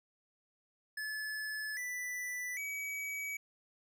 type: tone with pitch steps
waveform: square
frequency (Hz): 1724 / 1980.4 / 2275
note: A6 / B6 / C#7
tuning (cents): -36 / +4 / +44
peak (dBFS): -38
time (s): 0.97-3.37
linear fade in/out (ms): 5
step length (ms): 800
effects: none